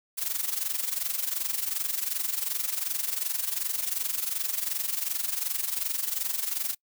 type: noise with amplitude modulation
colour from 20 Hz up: blue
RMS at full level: -27 dBFS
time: 0.17-6.75 s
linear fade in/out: 20 ms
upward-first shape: sine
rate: 22.7 Hz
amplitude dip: 75%
effects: noise-tail reverb RT60 0.1 s tail -25 dB re dry